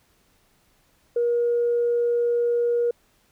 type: tone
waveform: sine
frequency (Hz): 476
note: A#4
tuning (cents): +36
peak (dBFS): -18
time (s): 1.16-2.91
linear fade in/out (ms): 5
effects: tanh soft clip ceiling -14 dBFS + pink hiss -63 dBFS RMS until 3.31 s